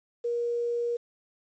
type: tone with quantisation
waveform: sine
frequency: 474.6 Hz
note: A#4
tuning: 31 cents sharp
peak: -26 dBFS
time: 0.24-0.97 s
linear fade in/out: 10 ms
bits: 9
effects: resampled to 16000 Hz